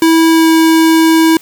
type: tone with pitch glide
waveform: square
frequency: 326.1 to 323.8 Hz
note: E4 to E4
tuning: -19 to -31 cents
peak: -6 dBFS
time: 0.02-1.37 s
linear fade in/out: 2 ms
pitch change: -12 cents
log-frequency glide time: 0.3-0.49 s
effects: white hiss -40 dBFS RMS until 1.41 s